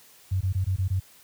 sine tone bursts, 94.3 Hz, F#2, 33 cents sharp, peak -21 dBFS, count 6, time 0.31-0.998 s, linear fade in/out 10 ms, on 98 ms, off 20 ms, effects white hiss -54 dBFS RMS until 1.23 s + high-pass 60 Hz 12 dB/octave

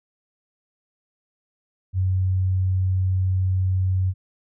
sine tone, 93.4 Hz, F#2, 17 cents sharp, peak -18 dBFS, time 1.93-4.14 s, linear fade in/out 50 ms, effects none

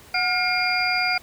sine tone cluster, 734 / 1423 / 2143 / 2388 / 4798 Hz, F#5 / F6 / C7 / D7 / D8, -14 / +32 / +41 / +28 / +36 cents, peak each -26 dBFS, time 0.14-1.18 s, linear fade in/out 5 ms, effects pink hiss -48 dBFS RMS until 1.22 s

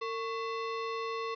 square ring-modulated tone, 781 Hz, G5, 7 cents flat, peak -31 dBFS, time 0.01-1.35 s, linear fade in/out 10 ms, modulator 326 Hz, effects resampled to 11025 Hz + 10-bit

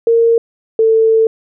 sine tone pair in turn, 461.2 / 446 Hz, A#4 / A4, -19 / +23 cents, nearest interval minor second, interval 58 cents, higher first, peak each -7 dBFS, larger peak neither, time 0.07-0.38 / 0.79-1.27 s, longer second, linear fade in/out 2 ms, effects none

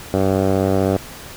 10% pulse tone with low-pass filter, 96.1 Hz, G2, 34 cents flat, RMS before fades -17 dBFS, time 0.14-0.97 s, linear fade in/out 0 ms, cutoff 770 Hz, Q 1.6, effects pink hiss -36 dBFS RMS until 1.36 s

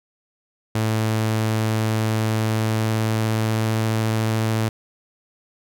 sawtooth tone with pitch glide, 110 to 110.77 Hz, A2 to A2, 0 to +12 cents, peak -15 dBFS, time 0.75-4.69 s, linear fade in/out 5 ms, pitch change +12 cents, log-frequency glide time 2.37-3.83 s, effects none

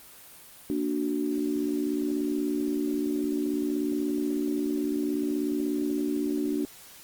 sine chord, Bb augmented, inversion none, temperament equal, 233.1 / 293.7 / 370 Hz, Bb3 / D4 / F#4, 0 / 0 / 0 cents, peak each -33 / -27 / -32 dBFS, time 0.7-6.65 s, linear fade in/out 0 ms, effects white hiss -49 dBFS RMS until 7.03 s + Opus 24 kbps

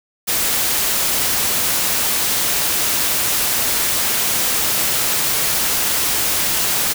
white noise, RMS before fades -18 dBFS, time 0.27-6.94 s, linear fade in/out 20 ms, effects none

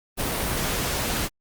pink noise with ADSR envelope, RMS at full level -24 dBFS, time 0.17-1.29 s, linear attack 37 ms, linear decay 5 ms, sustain -2 dB, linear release 41 ms, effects Opus 32 kbps

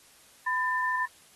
sine tone pair together, 1005.5 / 1786 Hz, B5 / A6, +31 / +25 cents, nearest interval minor seventh, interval 994 cents, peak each -28 dBFS, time 0.46-1.06 s, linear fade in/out 10 ms, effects white hiss -57 dBFS RMS until 1.35 s + AAC 32 kbps

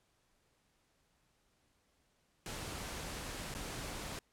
pink noise with dropouts, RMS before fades -43 dBFS, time 2.46-4.19 s, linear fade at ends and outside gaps 1 ms, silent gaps 3.541-3.549 s, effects pink hiss -75 dBFS RMS until 4.32 s + low-pass 11000 Hz 12 dB/octave

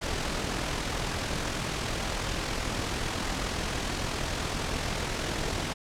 pink noise with amplitude modulation, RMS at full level -29 dBFS, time 0.01-5.74 s, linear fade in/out 20 ms, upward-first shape sine, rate 41.7 Hz, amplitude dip 40%, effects low-pass 7000 Hz 12 dB/octave

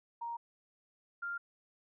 sine tone pair in turn, 936 / 1396.4 Hz, A#5 / F6, +7 / -1 cents, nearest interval perfect fifth, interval 692 cents, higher second, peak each -37 / -36 dBFS, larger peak second, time 0.21-0.37 / 1.22-1.38 s, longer neither, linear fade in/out 10 ms, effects none

